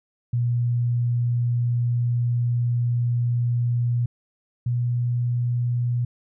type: tone pair in turn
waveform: sine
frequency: 120.3 / 121.28 Hz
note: B2 / B2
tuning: -45 / -31 cents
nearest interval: unison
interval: 14 cents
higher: second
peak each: -19 / -20 dBFS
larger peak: first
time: 0.33-4.06 / 4.66-6.05 s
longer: first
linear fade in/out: 5 ms
effects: none